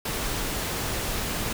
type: noise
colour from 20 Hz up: pink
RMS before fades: -29 dBFS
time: 0.05-1.53 s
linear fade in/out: 5 ms
effects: none